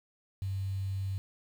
sine tone with quantisation, 96.8 Hz, G2, 21 cents flat, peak -31 dBFS, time 0.42-1.18 s, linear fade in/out 0 ms, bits 9, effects none

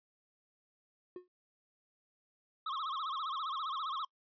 triangle tone with exponential decay, 361.4 Hz, F#4, 41 cents flat, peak -37 dBFS, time 1.16-1.28 s, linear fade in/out 2 ms, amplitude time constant 26 ms
square tone with vibrato, 1176 Hz, D6, 2 cents sharp, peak -36 dBFS, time 2.66-4.05 s, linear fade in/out 5 ms, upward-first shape sine, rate 15 Hz, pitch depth 190 cents each way
effects noise-tail reverb RT60 0.1 s tail -25 dB re dry + resampled to 11025 Hz

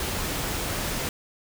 pink noise, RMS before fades -29 dBFS, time 0-1.09 s, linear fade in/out 2 ms, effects none

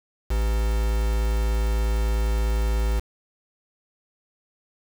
triangle tone with quantisation, 55.2 Hz, A1, 6 cents sharp, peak -18 dBFS, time 0.3-3 s, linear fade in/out 10 ms, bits 5, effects none

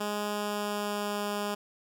10% pulse tone with pitch glide, 207.7 to 205.7 Hz, G#3 to G#3, 0 to -16 cents, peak -22 dBFS, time 0-1.55 s, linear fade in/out 10 ms, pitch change -16 cents, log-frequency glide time 0.26-1.22 s, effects none

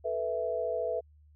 sine chord, A suspended second, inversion none, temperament equal, 440 / 493.9 / 659.3 Hz, A4 / B4 / E5, 0 / 0 / 0 cents, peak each -36 / -33 / -32 dBFS, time 0.04-1.01 s, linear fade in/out 20 ms, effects added 75 Hz sine -56 dBFS peak until 1.35 s

